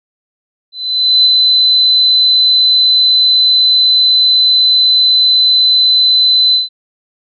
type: tone with ADSR envelope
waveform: sine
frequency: 4028 Hz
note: B7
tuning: 33 cents sharp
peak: -4 dBFS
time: 0.72-6.69 s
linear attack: 530 ms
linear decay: 26 ms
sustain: -2 dB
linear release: 150 ms
effects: none